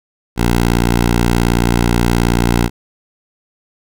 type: tone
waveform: 10% pulse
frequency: 58.7 Hz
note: A#1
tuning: 13 cents sharp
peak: -3 dBFS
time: 0.36-2.7 s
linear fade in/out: 50 ms
effects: none